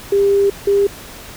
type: tone pair in turn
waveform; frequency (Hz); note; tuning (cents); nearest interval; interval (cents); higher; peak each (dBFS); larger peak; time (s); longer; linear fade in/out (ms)
sine; 399 / 400.6; G4 / G4; +31 / +38; unison; 7; second; -10; neither; 0.12-0.5 / 0.67-0.87; first; 5
effects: pink hiss -35 dBFS RMS until 1.36 s